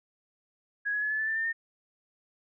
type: tone with pitch steps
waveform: sine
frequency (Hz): 1661.2 / 1683.4 / 1705.9 / 1728.7 / 1751.9 / 1775.3 / 1799 / 1823.1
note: G#6 / G#6 / G#6 / A6 / A6 / A6 / A6 / A#6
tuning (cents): 0 / +23 / +46 / -31 / -8 / +15 / +38 / -39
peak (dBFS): -27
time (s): 0.85-1.53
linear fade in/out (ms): 20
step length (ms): 85
effects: none